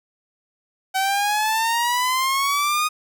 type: exponential sweep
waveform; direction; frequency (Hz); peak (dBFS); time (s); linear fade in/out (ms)
sawtooth; up; 758 to 1244.5; -15; 0.94-2.89; 20
effects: none